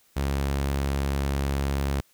sawtooth tone, 69.3 Hz, C#2, in tune, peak -20 dBFS, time 0.16-2.01 s, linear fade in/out 10 ms, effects white hiss -62 dBFS RMS until 2.13 s

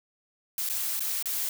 blue noise with dropouts, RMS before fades -30 dBFS, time 0.58-1.49 s, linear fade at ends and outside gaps 1 ms, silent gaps 0.69-0.698 / 0.995-1.005 / 1.226-1.257 s, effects none

